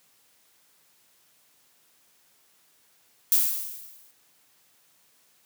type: noise with exponential decay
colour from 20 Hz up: violet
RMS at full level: -18 dBFS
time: 3.32-4.11 s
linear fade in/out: 1 ms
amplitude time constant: 170 ms
effects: white hiss -63 dBFS RMS until 5.45 s + high-pass 100 Hz 12 dB/octave